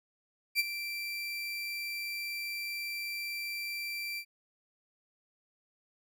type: tone with ADSR envelope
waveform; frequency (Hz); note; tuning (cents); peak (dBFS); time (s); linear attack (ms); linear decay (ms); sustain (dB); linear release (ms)
30% pulse; 2349; D7; 0; -21; 0.55-4.25; 45; 27; -12; 71
effects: none